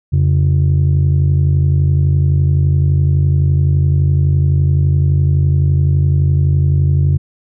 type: tone pair together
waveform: sine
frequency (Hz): 87.31 / 139.12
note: F2 / C#3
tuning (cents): 0 / +7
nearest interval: minor sixth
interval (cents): 807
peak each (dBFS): -10 / -10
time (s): 0.12-7.18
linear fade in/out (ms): 20
effects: tanh soft clip ceiling -6 dBFS